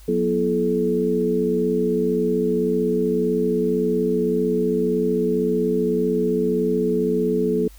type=tone cluster; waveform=sine; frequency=180.2 / 242 / 334.7 / 430.4 Hz; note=F#3 / B3 / E4 / A4; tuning=-45 / -35 / +26 / -38 cents; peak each=-25 / -24 / -27 / -20 dBFS; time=0.08-7.68 s; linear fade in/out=5 ms; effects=added 50 Hz sine -42 dBFS peak until 7.78 s + white hiss -52 dBFS RMS until 7.78 s